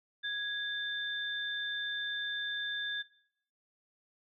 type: tone pair together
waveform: sine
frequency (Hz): 1661.2 / 3566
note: G#6 / A7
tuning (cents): 0 / +22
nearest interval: octave + minor second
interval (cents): 1322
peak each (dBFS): -35 / -37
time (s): 0.23-3.03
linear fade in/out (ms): 20
effects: noise-tail reverb RT60 0.7 s tail -19 dB re dry